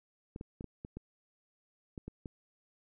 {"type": "clicks", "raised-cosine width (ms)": 3, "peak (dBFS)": -29, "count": 9, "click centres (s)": [0.361, 0.411, 0.609, 0.643, 0.849, 0.97, 1.978, 2.08, 2.258], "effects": []}